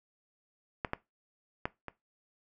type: clicks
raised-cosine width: 0.5 ms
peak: -16 / -16 / -16 / -24 dBFS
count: 4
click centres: 0.848 / 0.934 / 1.655 / 1.883 s
effects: noise-tail reverb RT60 0.2 s tail -19 dB re dry